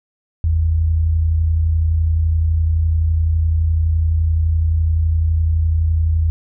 sine tone pair together, 49.21 / 81 Hz, G1 / E2, +7 / -30 cents, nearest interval major sixth, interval 863 cents, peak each -23 / -13 dBFS, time 0.44-6.3 s, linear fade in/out 0 ms, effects none

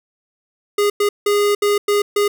square tone bursts at uneven times, 410.6 Hz, G#4, 20 cents flat, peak -14 dBFS, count 6, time 0.78-0.9 / 1-1.09 / 1.26-1.55 / 1.62-1.78 / 1.88-2.02 / 2.16-2.28 s, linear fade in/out 5 ms, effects none

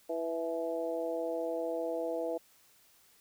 harmonic tone with a mistuned harmonic, 164.81 Hz, E3, in tune, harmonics 2 / 3 / 4 / 5, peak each -39 / -35 / -36 / -47 dBFS, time 0.09-2.38 s, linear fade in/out 10 ms, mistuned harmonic 5, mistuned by +50 cents, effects white hiss -64 dBFS RMS until 3.2 s

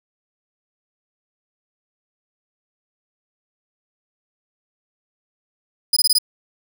sawtooth tone bursts, 4978 Hz, D#8, in tune, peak -10 dBFS, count 5, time 5.93-6.185 s, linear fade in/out 5 ms, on 35 ms, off 20 ms, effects none

